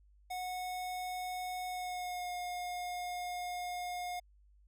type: tone with pitch glide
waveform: square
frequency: 732 to 715.7 Hz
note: F#5 to F5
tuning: -19 to +42 cents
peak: -38 dBFS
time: 0.3-4.2 s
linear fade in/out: 10 ms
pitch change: -39 cents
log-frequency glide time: 1.68-2.33 s
effects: added 50 Hz sine -61 dBFS peak until 4.67 s